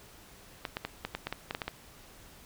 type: clicks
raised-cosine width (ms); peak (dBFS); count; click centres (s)
0.3; -17; 11; 0.652 / 0.769 / 0.85 / 1.05 / 1.15 / 1.27 / 1.326 / 1.509 / 1.549 / 1.618 / 1.68
effects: pink hiss -54 dBFS RMS until 2.45 s